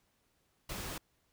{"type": "noise", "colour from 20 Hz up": "pink", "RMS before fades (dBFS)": -41, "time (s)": [0.69, 0.98], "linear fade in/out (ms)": 5, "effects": ["pink hiss -75 dBFS RMS until 1.32 s"]}